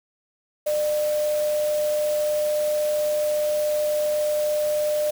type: tone in noise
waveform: sine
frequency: 600 Hz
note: D5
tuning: 37 cents sharp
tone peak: -20 dBFS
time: 0.66-5.11 s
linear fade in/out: 10 ms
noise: white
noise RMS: -36 dBFS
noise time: 0.66-5.11 s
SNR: +13 dB
effects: none